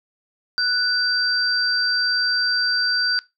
sine tone pair together, 1480 / 4699 Hz, F#6 / D8, 0 / 0 cents, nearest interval octave + minor sixth, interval 2000 cents, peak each -21 / -20 dBFS, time 0.58-3.19 s, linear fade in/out 0 ms, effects noise-tail reverb RT60 0.2 s tail -20 dB re dry

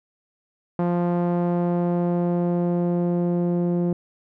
sawtooth tone with low-pass filter sweep, 174.61 Hz, F3, in tune, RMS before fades -22 dBFS, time 0.79-3.93 s, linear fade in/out 2 ms, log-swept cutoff 890 to 420 Hz, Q 1.1, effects none

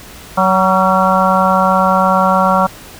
harmonic tone with a mistuned harmonic, 187.9 Hz, F#3, 27 cents sharp, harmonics 1 / 3 / 4 / 5 / 6 / 7, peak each -16 / -16 / -16 / -16 / -16 / -16 dBFS, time 0.37-2.67 s, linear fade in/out 10 ms, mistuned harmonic 7, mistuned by +60 cents, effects pink hiss -35 dBFS RMS until 2.99 s

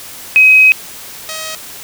sine / 5% pulse tone pair in turn, 2533 / 633.2 Hz, D#7 / D#5, +30 / +30 cents, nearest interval 2 octaves, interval 2400 cents, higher first, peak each -3 / -11 dBFS, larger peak first, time 0.36-0.72 / 1.29-1.55 s, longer first, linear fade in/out 0 ms, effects white hiss -31 dBFS RMS until 1.83 s

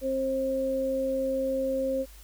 sine tone pair together, 265.3 / 532.6 Hz, C4 / C5, +24 / +31 cents, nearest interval octave, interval 1207 cents, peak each -32 / -26 dBFS, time 0.01-2.06 s, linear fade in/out 50 ms, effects added 50 Hz sine -47 dBFS peak until 2.23 s + white hiss -54 dBFS RMS until 2.23 s

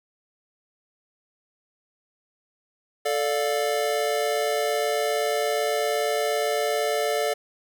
square chord, D minor, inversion second, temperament just, 440.5 / 587.3 / 704.8 Hz, A4 / D5 / F5, +2 / 0 / +16 cents, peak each -27 / -27 / -29 dBFS, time 3.05-7.34 s, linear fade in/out 10 ms, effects none

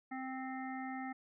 harmonic tone, 261.6 Hz, C4, in tune, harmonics 1 / 3 / 5 / 7 / 8, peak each -42 / -44 / -51 / -50 / -52 dBFS, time 0.11-1.13 s, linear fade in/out 10 ms, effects none

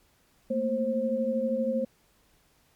sine tone cluster, 222.8 / 235.4 / 529 Hz, A3 / A#3 / C5, +22 / +17 / +19 cents, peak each -31 / -31 / -27 dBFS, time 0.5-1.85 s, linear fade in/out 10 ms, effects pink hiss -65 dBFS RMS until 2.75 s + MP3 96 kbps

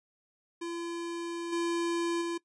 square tone with level steps, 340 Hz, F4, 46 cents flat, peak -35 / -29 / -32 dBFS, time 0.61-2.38 s, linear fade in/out 10 ms, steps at 1.52 / 2.21 s, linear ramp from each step 10 ms, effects noise-tail reverb RT60 0.1 s tail -20 dB re dry + resampled to 22050 Hz

